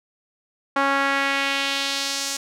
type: tone with band-pass filter sweep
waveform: sawtooth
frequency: 276.2 Hz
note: C#4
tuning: 6 cents flat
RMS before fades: -23 dBFS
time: 0.76-2.37 s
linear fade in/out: 5 ms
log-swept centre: 1200 to 6600 Hz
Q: 1.5
effects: none